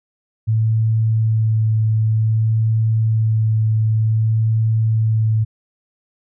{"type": "tone with vibrato", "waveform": "sine", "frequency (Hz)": 110.5, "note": "A2", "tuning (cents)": 8, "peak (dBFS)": -13, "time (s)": [0.47, 5.45], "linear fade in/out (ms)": 20, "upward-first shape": "sine", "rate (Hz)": 0.54, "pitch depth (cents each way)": 12, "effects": []}